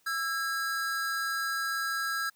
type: tone pair together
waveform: square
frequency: 1333 / 1632.7 Hz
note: E6 / G#6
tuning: +19 / -30 cents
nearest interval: major third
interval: 351 cents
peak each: -34 / -32 dBFS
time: 0.06-2.3 s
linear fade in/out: 10 ms
effects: white hiss -68 dBFS RMS until 2.35 s + high-pass 80 Hz 12 dB/octave